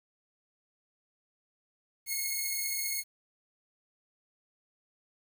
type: beating tone pair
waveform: 5% pulse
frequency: 2161 / 2176 Hz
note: C#7 / C#7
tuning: -45 / -33 cents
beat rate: 15 Hz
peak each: -27 / -22 dBFS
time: 2.06-3.04 s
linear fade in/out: 50 ms
effects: 10-bit